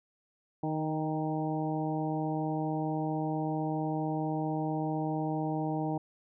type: harmonic tone with a mistuned harmonic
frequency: 155.56 Hz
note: D#3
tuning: in tune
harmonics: 1 / 2 / 3 / 4 / 5 / 6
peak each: -34 / -33 / -41 / -40 / -37 / -43 dBFS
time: 0.63-5.98 s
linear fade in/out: 5 ms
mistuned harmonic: 5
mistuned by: +18 cents
effects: none